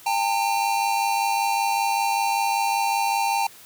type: tone pair together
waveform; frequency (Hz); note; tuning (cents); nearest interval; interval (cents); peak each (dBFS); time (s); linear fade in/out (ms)
square; 799.8 / 905; G5 / A5; +35 / +48; major second; 213; -24; 0.06-3.47; 5
effects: white hiss -47 dBFS RMS until 3.65 s + high-pass 60 Hz 12 dB/octave